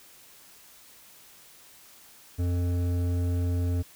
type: tone with hard clipping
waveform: triangle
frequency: 88.1 Hz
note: F2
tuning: 16 cents sharp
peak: -26 dBFS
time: 2.38-3.83 s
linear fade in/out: 20 ms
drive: 15 dB
effects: white hiss -53 dBFS RMS until 3.95 s